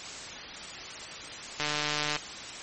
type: click train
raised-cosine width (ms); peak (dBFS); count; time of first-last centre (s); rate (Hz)
0.2; -12; 85; 1.6-2.164; 149
effects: white hiss -40 dBFS RMS until 2.62 s + MP3 32 kbps